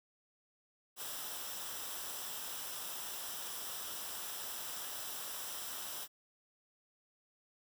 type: noise with comb filter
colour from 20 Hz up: white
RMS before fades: -43 dBFS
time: 0.96-6.08 s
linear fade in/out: 50 ms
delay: 0.45 ms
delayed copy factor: -0.55
effects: none